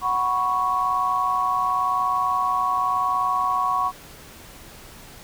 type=chord; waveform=sine; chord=F# suspended fourth; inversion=none; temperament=equal; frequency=740 / 987.8 / 1108.7 Hz; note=F#5 / B5 / C#6; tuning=0 / 0 / 0 cents; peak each=-27 / -26 / -21 dBFS; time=0.01-3.92 s; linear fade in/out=50 ms; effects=pink hiss -44 dBFS RMS until 5.23 s